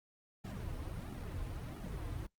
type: noise with flanger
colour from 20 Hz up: brown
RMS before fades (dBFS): -42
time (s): 0.44-2.27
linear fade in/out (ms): 10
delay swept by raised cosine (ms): 1.9 to 5.4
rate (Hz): 1.5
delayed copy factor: -0.9
effects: noise-tail reverb RT60 0.1 s tail -21 dB re dry + Opus 48 kbps